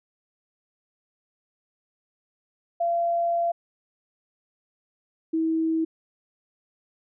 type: tone pair in turn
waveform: sine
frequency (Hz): 684 / 322.8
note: F5 / E4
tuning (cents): -36 / -36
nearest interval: octave + minor second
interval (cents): 1300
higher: first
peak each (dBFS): -21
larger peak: neither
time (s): 2.8-3.52 / 5.33-5.85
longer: first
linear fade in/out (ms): 10
effects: none